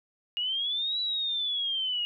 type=linear two-way sweep; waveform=sine; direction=up then down; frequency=2854 to 3951 to 2854 Hz; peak=-27 dBFS; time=0.37-2.05 s; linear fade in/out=0 ms; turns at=1 s; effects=none